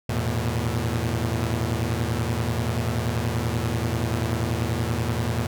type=chord; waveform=sawtooth; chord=E suspended fourth; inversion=none; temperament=equal with one note detuned; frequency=82.41 / 110 / 120.37 Hz; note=E2 / A2 / B2; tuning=0 / 0 / -44 cents; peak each=-25 / -23 / -23 dBFS; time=0.09-5.47 s; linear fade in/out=5 ms; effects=none